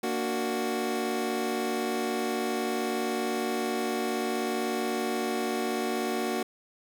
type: chord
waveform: 25% pulse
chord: Bb augmented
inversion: none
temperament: equal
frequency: 233.1 / 293.7 / 370 Hz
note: Bb3 / D4 / F#4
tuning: 0 / 0 / 0 cents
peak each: -28 / -32 / -27 dBFS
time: 0.03-6.43 s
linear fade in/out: 5 ms
effects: none